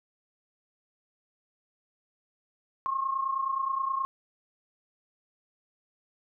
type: tone pair together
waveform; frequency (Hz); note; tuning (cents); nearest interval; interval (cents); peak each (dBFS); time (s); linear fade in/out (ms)
sine; 1070.5 / 1100; C6 / C#6; +39 / -14; unison; 47; -28 / -33; 2.86-4.05; 0
effects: none